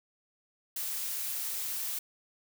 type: noise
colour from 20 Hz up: blue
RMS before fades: -35 dBFS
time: 0.76-1.99 s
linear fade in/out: 5 ms
effects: none